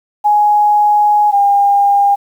sine tone pair in turn, 834 / 805.3 Hz, G#5 / G5, +7 / +46 cents, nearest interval minor second, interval 61 cents, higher first, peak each -7 dBFS, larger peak neither, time 0.24-1.32 / 1.32-2.16 s, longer first, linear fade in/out 20 ms, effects 7-bit

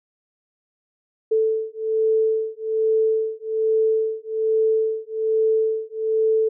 sine beating tone pair, 440 / 441.2 Hz, A4 / A4, 0 / +5 cents, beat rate 1.2 Hz, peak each -21 dBFS, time 1.31-6.49 s, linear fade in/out 10 ms, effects none

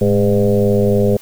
sine tone with frequency modulation, 307.9 Hz, D#4, 18 cents flat, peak -10 dBFS, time 0.01-1.17 s, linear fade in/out 5 ms, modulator 98.7 Hz, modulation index 2.5, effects white hiss -42 dBFS RMS until 1.21 s

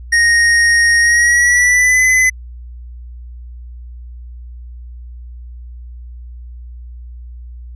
square tone with pitch glide, 1864.7 to 2022 Hz, A#6 to B6, 0 to +40 cents, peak -9 dBFS, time 0.12-2.3 s, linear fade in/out 10 ms, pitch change +140 cents, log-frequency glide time 1-2.04 s, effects added 60 Hz sine -29 dBFS peak until 7.75 s + resampled to 22050 Hz

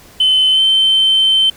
sine tone with pitch glide, 3050 to 3094 Hz, G7 to G7, -48 to -23 cents, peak -7 dBFS, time 0.2-1.5 s, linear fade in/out 5 ms, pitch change +25 cents, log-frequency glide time 0.52-0.61 s, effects tanh soft clip ceiling -5 dBFS + pink hiss -42 dBFS RMS until 1.56 s

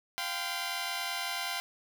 10% pulse chord, F suspended second, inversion none, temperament equal with one note detuned, 698.5 / 784 / 1022.6 Hz, F5 / G5 / C6, 0 / 0 / -40 cents, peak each -29 dBFS, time 0.18-1.6 s, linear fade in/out 0 ms, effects none

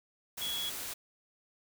sine tone in noise, 3350 Hz, G#7, 14 cents sharp, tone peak -34 dBFS, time 0.41-0.7 s, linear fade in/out 10 ms, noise white, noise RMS -40 dBFS, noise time 0.37-0.94 s, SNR +3 dB, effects none

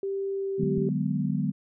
sine tone with pitch glide, 392 to 388.4 Hz, G4 to G4, 0 to -16 cents, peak -27 dBFS, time 0.03-0.89 s, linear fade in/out 2 ms, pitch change -16 cents, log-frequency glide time 0.32-0.66 s
sine chord, G# half-diminished seventh, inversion second, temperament just, 149.51 / 186.89 / 207.7 / 249.2 Hz, D3 / F#3 / G#3 / B3, +31 / +18 / 0 / +16 cents, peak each -29 / -29 / -31 / -31 dBFS, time 0.58-1.52 s, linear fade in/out 20 ms
clicks, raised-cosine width 5 ms, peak -24 dBFS, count 2, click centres 0.636 / 0.78 s
effects none

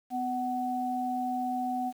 sine tone pair together, 252 / 747.6 Hz, B3 / F#5, +35 / +18 cents, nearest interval octave + perfect fifth, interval 1883 cents, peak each -33 / -30 dBFS, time 0.1-1.93 s, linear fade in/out 50 ms, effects 9-bit

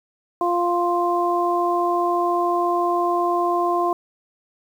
harmonic tone, 349.2 Hz, F4, in tune, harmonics 1 / 2 / 3, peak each -22 / -22 / -22 dBFS, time 0.41-3.93 s, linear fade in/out 2 ms, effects 8-bit

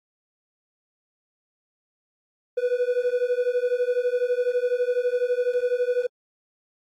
triangle beating tone pair, 487 / 499 Hz, B4 / B4, -24 / +18 cents, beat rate 12 Hz, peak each -22 dBFS, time 2.57-6.07 s, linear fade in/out 10 ms, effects AAC 64 kbps

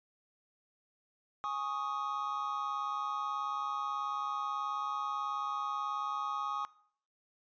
triangle chord, Ab suspended fourth, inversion none, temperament just, 830.6 / 1107.5 / 1245.9 Hz, Ab5 / Db6 / Eb6, 0 / -2 / +2 cents, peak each -39 / -36 / -35 dBFS, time 1.44-6.65 s, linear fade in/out 0 ms, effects noise-tail reverb RT60 0.6 s tail -21 dB re dry + resampled to 16000 Hz

